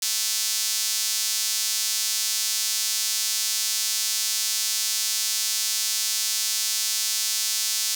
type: tone with high-pass filter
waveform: sawtooth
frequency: 220 Hz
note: A3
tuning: in tune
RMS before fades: -25 dBFS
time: 0.02-7.95 s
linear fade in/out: 5 ms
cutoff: 5300 Hz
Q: 1.3
effects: none